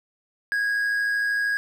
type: tone with amplitude modulation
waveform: triangle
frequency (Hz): 1647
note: G#6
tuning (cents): -15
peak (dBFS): -18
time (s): 0.52-1.57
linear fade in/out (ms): 0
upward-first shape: sine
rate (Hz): 113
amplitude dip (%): 35
effects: none